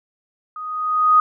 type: tone with level ramp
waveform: sine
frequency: 1246 Hz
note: D#6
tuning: 2 cents sharp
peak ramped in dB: -29 to -8 dBFS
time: 0.56-1.2 s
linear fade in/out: 2 ms
effects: none